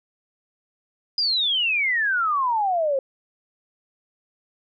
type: exponential sweep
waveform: sine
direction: down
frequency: 4978 to 523.3 Hz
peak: -19 dBFS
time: 1.18-2.99 s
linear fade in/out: 2 ms
effects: none